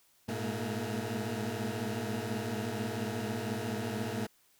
20% pulse tone cluster, 104.7 / 118.9 / 213.7 / 231.9 Hz, G#2 / A#2 / G#3 / A#3, +15 / +35 / +50 / -9 cents, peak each -34 / -35 / -34 / -34 dBFS, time 0.28-4.27 s, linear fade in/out 10 ms, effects white hiss -67 dBFS RMS until 4.59 s

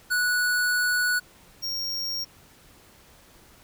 square tone pair in turn, 1472 / 5569 Hz, F#6 / F8, -9 / -6 cents, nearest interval octave + major seventh, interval 2303 cents, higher second, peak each -22 / -28 dBFS, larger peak first, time 0.1-1.2 / 1.62-2.25 s, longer first, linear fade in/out 20 ms, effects pink hiss -54 dBFS RMS until 3.63 s

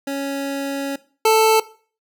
25% pulse tone pair in turn, 277.2 / 440.9 Hz, C#4 / A4, 0 / +4 cents, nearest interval minor sixth, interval 804 cents, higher second, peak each -19 / -8 dBFS, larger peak second, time 0.07-0.96 / 1.25-1.6 s, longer first, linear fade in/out 5 ms, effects noise-tail reverb RT60 0.4 s tail -18 dB re dry

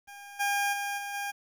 20% pulse tone with level steps, 807 Hz, G#5, 50 cents flat, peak -39 / -21 / -26 / -30 / -27 dBFS, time 0.07-1.32 s, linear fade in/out 20 ms, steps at 0.39 / 0.72 / 0.97 / 1.13 s, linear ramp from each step 20 ms, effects 10-bit

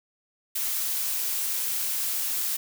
blue noise, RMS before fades -28 dBFS, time 0.55-2.57 s, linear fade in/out 10 ms, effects none

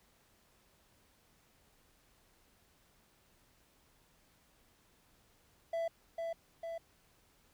triangle tone with echo, 665 Hz, E5, 15 cents sharp, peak -31 dBFS, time 5.73-5.88 s, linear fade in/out 5 ms, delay 450 ms, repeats 2, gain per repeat -3 dB, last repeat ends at 6.78 s, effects pink hiss -69 dBFS RMS until 7.53 s

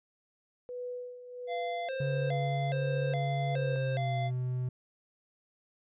sine tone with tremolo, 494 Hz, B4, in tune, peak -35 dBFS, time 0.69-3.76 s, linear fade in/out 0 ms, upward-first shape sine, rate 1.4 Hz, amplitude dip 70%
square tone with vibrato, 604 Hz, D5, 48 cents sharp, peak -34 dBFS, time 1.47-4.31 s, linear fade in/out 50 ms, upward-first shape square, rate 1.2 Hz, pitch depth 230 cents each way
triangle tone with pitch glide, 140 to 126.18 Hz, C#3 to B2, +18 to +38 cents, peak -28 dBFS, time 2-4.69 s, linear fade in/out 5 ms, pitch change -180 cents, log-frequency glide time 3.52-4.18 s
effects resampled to 8000 Hz

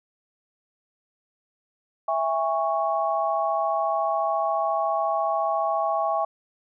sine chord, C# minor, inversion first, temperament equal with one note detuned, 659.3 / 813.5 / 1108.7 Hz, E5 / G#5 / C#6, 0 / -36 / 0 cents, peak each -25 / -26 / -27 dBFS, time 2.08-6.25 s, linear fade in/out 5 ms, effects none

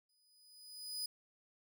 sawtooth tone with exponential growth, 4978 Hz, D#8, in tune, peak -34 dBFS, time 0.09-1.06 s, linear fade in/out 5 ms, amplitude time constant 210 ms, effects none

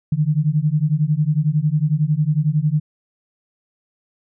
sine beating tone pair, 146.4 / 157.4 Hz, D3 / D#3, -5 / +20 cents, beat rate 11 Hz, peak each -18 dBFS, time 0.12-2.8 s, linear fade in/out 5 ms, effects none

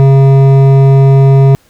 triangle tone with hard clipping, 136 Hz, C#3, 33 cents flat, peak -4 dBFS, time 0-1.55 s, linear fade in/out 0 ms, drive 15 dB, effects pink hiss -49 dBFS RMS until 1.69 s

